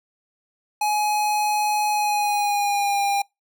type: tone with pitch glide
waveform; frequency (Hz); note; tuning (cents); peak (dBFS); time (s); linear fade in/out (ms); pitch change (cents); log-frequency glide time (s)
square; 841 to 802.6; G#5 to G5; +22 to +41; -20; 0.81-3.22; 5; -81; 1.91-3.01
effects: noise-tail reverb RT60 0.2 s tail -26 dB re dry